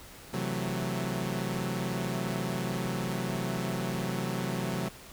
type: chord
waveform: sawtooth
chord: F# half-diminished seventh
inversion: second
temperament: equal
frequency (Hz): 130.81 / 164.81 / 185 / 220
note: C3 / E3 / F#3 / A3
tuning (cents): 0 / 0 / 0 / 0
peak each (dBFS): -31 / -34 / -30 / -34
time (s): 0.33-4.89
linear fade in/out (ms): 10
effects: pink hiss -49 dBFS RMS until 5.12 s